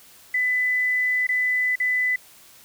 sine tone with dropouts, 2000 Hz, B6, 21 cents sharp, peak -19 dBFS, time 0.34-2.16 s, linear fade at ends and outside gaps 5 ms, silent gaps 1.269-1.289 / 1.757-1.8 s, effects white hiss -50 dBFS RMS until 2.64 s

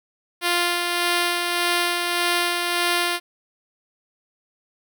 5% pulse tone with tremolo, 349.2 Hz, F4, in tune, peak -7 dBFS, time 0.41-3.2 s, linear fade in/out 50 ms, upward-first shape sine, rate 1.7 Hz, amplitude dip 35%, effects none

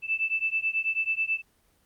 sine beating tone pair, 2637 / 2646.2 Hz, E7 / E7, 0 / +6 cents, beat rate 9.2 Hz, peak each -28 dBFS, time 0.02-1.42 s, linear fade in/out 50 ms, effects pink hiss -66 dBFS RMS until 1.85 s + Opus 24 kbps

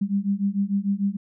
sine beating tone pair, 196 / 202.7 Hz, G3 / G#3, 0 / -42 cents, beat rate 6.7 Hz, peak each -24 dBFS, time 0.01-1.17 s, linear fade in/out 10 ms, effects none

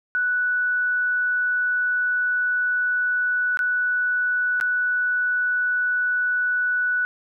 sine tone with dropouts, 1480 Hz, F#6, in tune, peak -19 dBFS, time 0.15-7.05 s, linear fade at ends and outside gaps 0 ms, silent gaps 3.572-3.591 / 4.601-4.611 s, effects none

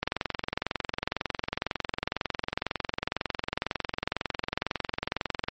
click train, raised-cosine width 0.3 ms, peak -11 dBFS, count 121, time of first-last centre 0.03-5.485 s, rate 22 Hz, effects MP3 32 kbps

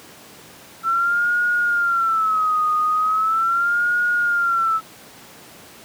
sine tone with vibrato, 1334 Hz, E6, 20 cents sharp, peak -16 dBFS, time 0.83-4.81 s, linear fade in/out 50 ms, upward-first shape sine, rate 0.39 Hz, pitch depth 130 cents each way, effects pink hiss -43 dBFS RMS until 5.84 s + high-pass 150 Hz 12 dB/octave

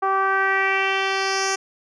10% pulse tone with low-pass filter sweep, 387 Hz, G4, 22 cents flat, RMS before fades -21 dBFS, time 0.02-1.56 s, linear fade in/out 10 ms, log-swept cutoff 1000 to 6800 Hz, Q 2.8, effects none

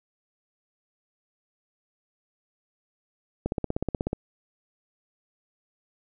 click train, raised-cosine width 2 ms, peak -13 dBFS, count 12, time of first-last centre 3.46-4.131 s, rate 16.4 Hz, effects none

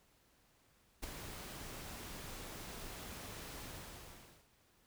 pink noise with ADSR envelope, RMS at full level -41 dBFS, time 1.02-4.48 s, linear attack 17 ms, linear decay 11 ms, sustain -7 dB, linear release 830 ms, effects pink hiss -71 dBFS RMS until 4.86 s

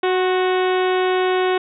harmonic tone with a mistuned harmonic, 370 Hz, F#4, in tune, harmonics 1 / 2 / 3 / 4 / 5 / 6 / 7 / 8 / 9 / 10, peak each -17 / -23 / -27 / -29 / -31 / -33 / -34 / -35 / -36 / -37 dBFS, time 0.03-1.58 s, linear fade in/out 5 ms, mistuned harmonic 3, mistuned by -35 cents, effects none

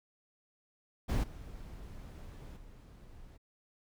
brown noise with level steps, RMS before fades -30 / -47 / -53 dBFS, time 1.08-3.38 s, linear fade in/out 20 ms, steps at 1.23 / 2.56 s, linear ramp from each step 10 ms, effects none

